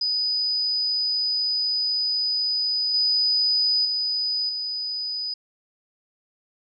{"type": "tone with level steps", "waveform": "sine", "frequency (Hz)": 4978, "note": "D#8", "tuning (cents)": 0, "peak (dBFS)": [-21, -18, -22, -26], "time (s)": [0.01, 5.34], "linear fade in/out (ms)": 5, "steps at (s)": [2.94, 3.85, 4.49], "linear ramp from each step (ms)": 2, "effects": []}